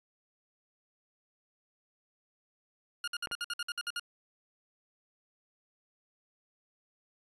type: tone bursts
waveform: 20% pulse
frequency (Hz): 1423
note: F6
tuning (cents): +32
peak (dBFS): -28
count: 11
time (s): 3.04-3.996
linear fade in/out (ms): 2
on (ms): 36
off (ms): 56
type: clicks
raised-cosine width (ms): 0.5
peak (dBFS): -27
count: 2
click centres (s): 3.272 / 3.313
effects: resampled to 24000 Hz